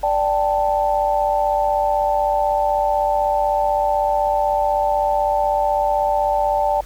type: chord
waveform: sine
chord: D suspended fourth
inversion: none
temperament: equal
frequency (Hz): 587.3 / 784 / 880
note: D5 / G5 / A5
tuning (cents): 0 / 0 / 0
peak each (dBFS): -20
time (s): 0.03-6.81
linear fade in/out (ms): 5
effects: added 50 Hz sine -35 dBFS peak until 6.85 s + pink hiss -45 dBFS RMS until 6.85 s